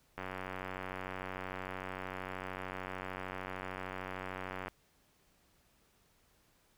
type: click train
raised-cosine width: 0.5 ms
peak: -25 dBFS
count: 421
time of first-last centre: 0.18-4.682 s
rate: 93.3 Hz
effects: pink hiss -70 dBFS RMS until 6.77 s